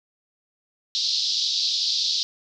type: band-pass noise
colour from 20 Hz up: pink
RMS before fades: -24 dBFS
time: 0.95-2.23 s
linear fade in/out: 0 ms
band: 3700 to 5200 Hz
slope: 48 dB/octave
effects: none